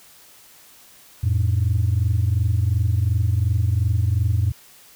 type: tone pair together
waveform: sine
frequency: 88 / 110.77 Hz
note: F2 / A2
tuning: +14 / +12 cents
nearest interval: major third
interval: 398 cents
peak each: -18 dBFS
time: 1.23-4.52 s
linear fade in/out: 10 ms
effects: tanh soft clip ceiling -12 dBFS + white hiss -49 dBFS RMS until 4.95 s